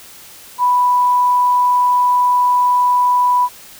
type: tone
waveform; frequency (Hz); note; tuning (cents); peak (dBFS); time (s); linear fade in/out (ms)
sine; 987.8; B5; 0; -10; 0.58-3.49; 50
effects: white hiss -39 dBFS RMS until 3.79 s